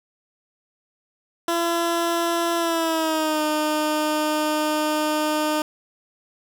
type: tone with pitch glide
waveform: 15% pulse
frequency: 338.8 to 305.3 Hz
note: E4 to D#4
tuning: +48 to -33 cents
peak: -14 dBFS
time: 1.48-5.62 s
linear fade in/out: 2 ms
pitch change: -181 cents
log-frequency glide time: 2.57-3.42 s
effects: none